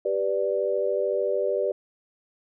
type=chord; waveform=sine; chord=G major; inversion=none; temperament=equal; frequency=392 / 493.9 / 587.3 Hz; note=G4 / B4 / D5; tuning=0 / 0 / 0 cents; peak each=-27 / -27 / -26 dBFS; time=0.05-1.72 s; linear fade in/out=5 ms; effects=none